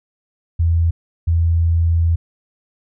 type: tone pair in turn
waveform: sine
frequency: 83.5 / 83.5 Hz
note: E2 / E2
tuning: +23 / +23 cents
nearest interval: unison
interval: 0 cents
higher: neither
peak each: -12 dBFS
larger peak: neither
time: 0.59-0.91 / 1.27-2.16 s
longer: second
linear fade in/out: 10 ms
effects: none